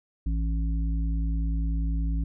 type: harmonic tone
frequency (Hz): 55.2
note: A1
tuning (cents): +6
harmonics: 1 / 3 / 5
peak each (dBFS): -24 / -34 / -38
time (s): 0.26-2.24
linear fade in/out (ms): 5
effects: none